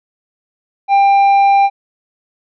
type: tone with tanh clipping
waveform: triangle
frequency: 794 Hz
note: G5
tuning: 22 cents sharp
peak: -8 dBFS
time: 0.88-1.7 s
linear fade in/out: 50 ms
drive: 10 dB
effects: none